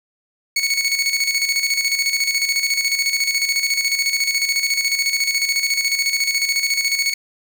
20% pulse tone with tremolo, 2217 Hz, C#7, in tune, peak -10 dBFS, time 0.56-7.14 s, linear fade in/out 5 ms, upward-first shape square, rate 14 Hz, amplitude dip 55%, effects none

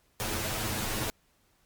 pink noise with comb filter, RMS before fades -32 dBFS, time 0.2-1.1 s, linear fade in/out 0 ms, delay 9.3 ms, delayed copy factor +1, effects pink hiss -68 dBFS RMS until 1.65 s + MP3 96 kbps

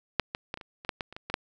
clicks, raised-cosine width 0.3 ms, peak -6 / -15 / -16 / -26 / -27 / -27 / -11 / -16 / -29 / -23 / -19 / -8 dBFS, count 12, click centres 0.197 / 0.349 / 0.541 / 0.574 / 0.612 / 0.849 / 0.892 / 1.008 / 1.126 / 1.165 / 1.3 / 1.341 s, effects none

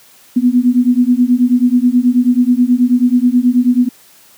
sine beating tone pair, 242.2 / 251.5 Hz, B3 / B3, -34 / +32 cents, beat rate 9.3 Hz, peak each -11 dBFS, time 0.36-3.89 s, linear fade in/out 10 ms, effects white hiss -45 dBFS RMS until 4.37 s + high-pass 100 Hz 12 dB/octave

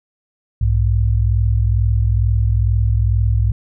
sine tone pair together, 61.96 / 104.2 Hz, B1 / G#2, +6 / +6 cents, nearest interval major sixth, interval 900 cents, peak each -15 dBFS, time 0.61-3.52 s, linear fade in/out 5 ms, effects none

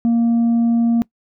sine tone with tanh clipping, 233.1 Hz, A#3, in tune, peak -13 dBFS, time 0.05-1.02 s, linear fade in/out 0 ms, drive 2 dB, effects noise-tail reverb RT60 0.1 s tail -22 dB re dry

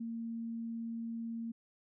sine tone, 229.5 Hz, A#3, 27 cents flat, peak -37 dBFS, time 0-1.52 s, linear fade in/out 10 ms, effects none

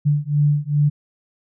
sine beating tone pair, 145.5 / 148 Hz, D3 / D3, -16 / +14 cents, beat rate 2.5 Hz, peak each -18 dBFS, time 0.05-0.9 s, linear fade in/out 20 ms, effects none

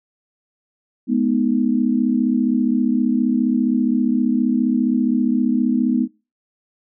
sine chord, G# minor, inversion none, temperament equal with one note detuned, 211.9 / 246.9 / 311.1 Hz, G#3 / B3 / D#4, +35 / 0 / 0 cents, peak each -20 / -17 / -23 dBFS, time 1.07-6.08 s, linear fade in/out 50 ms, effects noise-tail reverb RT60 0.3 s tail -23 dB re dry

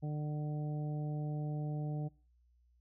harmonic tone, 150 Hz, D3, 37 cents sharp, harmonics 1 / 2 / 3 / 4 / 5, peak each -35 / -45 / -50 / -51 / -51 dBFS, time 0.02-2.09 s, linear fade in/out 20 ms, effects noise-tail reverb RT60 0.4 s tail -24 dB re dry + added 60 Hz sine -66 dBFS peak until 2.8 s

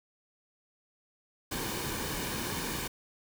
pink noise with comb filter, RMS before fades -35 dBFS, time 1.51-2.88 s, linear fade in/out 10 ms, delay 1.5 ms, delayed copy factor -0.5, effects none

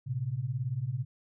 sine beating tone pair, 114.7 / 132.7 Hz, A#2 / C3, -28 / +25 cents, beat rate 18 Hz, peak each -34 / -32 dBFS, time 0.06-1.05 s, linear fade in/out 20 ms, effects none

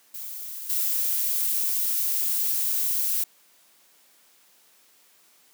violet noise with level steps, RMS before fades -36 / -25 dBFS, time 0.14-3.24 s, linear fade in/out 5 ms, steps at 0.69 s, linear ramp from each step 10 ms, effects white hiss -59 dBFS RMS until 5.53 s + high-pass 200 Hz 12 dB/octave

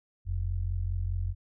sine tone pair together, 44.85 / 89.7 Hz, F1 / F2, +47 / +47 cents, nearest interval octave, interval 1200 cents, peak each -31 / -30 dBFS, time 0.25-1.35 s, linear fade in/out 50 ms, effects none

